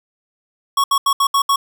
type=tone bursts at uneven times; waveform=square; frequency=1108.7 Hz; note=C#6; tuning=in tune; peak=-13 dBFS; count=6; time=0.77-0.84 / 0.91-0.98 / 1.06-1.13 / 1.2-1.27 / 1.34-1.42 / 1.49-1.56 s; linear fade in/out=5 ms; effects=none